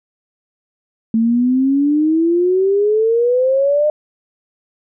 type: exponential sweep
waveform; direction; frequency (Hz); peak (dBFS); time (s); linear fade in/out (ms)
sine; up; 221.6 to 610; -11; 1.14-3.9; 2
effects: none